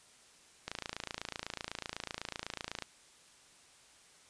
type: click train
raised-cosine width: 0.2 ms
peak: -20 dBFS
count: 61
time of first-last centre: 0.68-2.823 s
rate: 28 Hz
effects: white hiss -61 dBFS RMS until 4.29 s + resampled to 22050 Hz